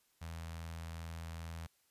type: tone with notch filter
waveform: sawtooth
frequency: 82.41 Hz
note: E2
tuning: in tune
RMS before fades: -45 dBFS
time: 0.21-1.67 s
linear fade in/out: 10 ms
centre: 340 Hz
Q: 0.65
effects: white hiss -74 dBFS RMS until 1.9 s + resampled to 32000 Hz